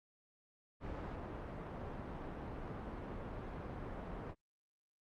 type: low-pass noise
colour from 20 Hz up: pink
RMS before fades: -45 dBFS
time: 0.8-4.35 s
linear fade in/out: 50 ms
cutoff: 1200 Hz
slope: 12 dB/octave
effects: Opus 48 kbps